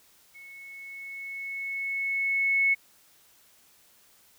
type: tone with level ramp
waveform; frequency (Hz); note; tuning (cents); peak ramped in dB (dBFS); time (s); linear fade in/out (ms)
sine; 2200; C#7; -14; -45 to -19; 0.34-2.75; 20
effects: white hiss -60 dBFS RMS until 4.38 s